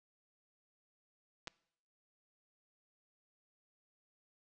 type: clicks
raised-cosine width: 0.2 ms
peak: -26 dBFS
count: 2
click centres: 1.473 / 1.479 s
effects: noise-tail reverb RT60 0.7 s tail -23 dB re dry + resampled to 22050 Hz

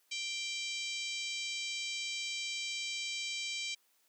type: harmonic tone with a mistuned harmonic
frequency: 784 Hz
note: G5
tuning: in tune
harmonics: 3 / 4 / 5 / 6 / 7 / 8 / 9 / 10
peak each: -40 / -42 / -44 / -46 / -47 / -48 / -49 / -50 dBFS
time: 0.11-3.75 s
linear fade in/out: 10 ms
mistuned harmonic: 9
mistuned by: -22 cents
effects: white hiss -72 dBFS RMS until 4.08 s + high-pass 300 Hz 12 dB/octave

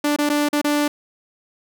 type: tone with dropouts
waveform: sawtooth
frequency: 293.7 Hz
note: D4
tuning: in tune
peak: -13 dBFS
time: 0.04-0.88 s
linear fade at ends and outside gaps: 5 ms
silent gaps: 0.163-0.186 / 0.292-0.298 / 0.488-0.529 / 0.615-0.644 s
effects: none

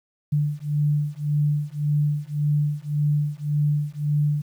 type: beating tone pair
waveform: sine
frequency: 146.83 / 148.63 Hz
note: D3 / D3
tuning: 0 / +21 cents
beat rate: 1.8 Hz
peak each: -23 dBFS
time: 0.32-4.42 s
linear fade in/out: 10 ms
effects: 9-bit

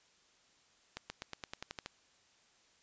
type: accelerating click train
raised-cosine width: 0.2 ms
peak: -23 dBFS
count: 10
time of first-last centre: 0.97-1.861 s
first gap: 130 ms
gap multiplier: 0.93
effects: white hiss -68 dBFS RMS until 2.82 s + resampled to 16000 Hz

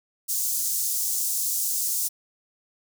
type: high-pass noise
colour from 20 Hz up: pink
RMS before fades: -26 dBFS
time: 0.28-2.09 s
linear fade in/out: 20 ms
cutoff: 6300 Hz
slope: 24 dB/octave
effects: none

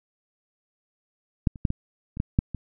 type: clicks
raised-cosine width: 5 ms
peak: -7 / -28 / -8 / -15 / -23 / -12 / -6 / -19 dBFS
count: 8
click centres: 1.472 / 1.558 / 1.652 / 1.704 / 2.171 / 2.201 / 2.389 / 2.547 s
effects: none

